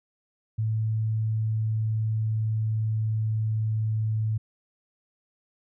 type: tone with pitch glide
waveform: sine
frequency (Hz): 110 to 109.37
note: A2 to A2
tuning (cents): 0 to -10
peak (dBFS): -23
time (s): 0.58-4.38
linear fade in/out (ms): 10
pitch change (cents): -10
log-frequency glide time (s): 1.02-3.94
effects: none